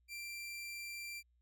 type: tone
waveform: sawtooth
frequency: 2359 Hz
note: D7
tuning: 7 cents sharp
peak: -40 dBFS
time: 0.08-1.23 s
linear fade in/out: 50 ms
effects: added 60 Hz sine -70 dBFS peak until 1.41 s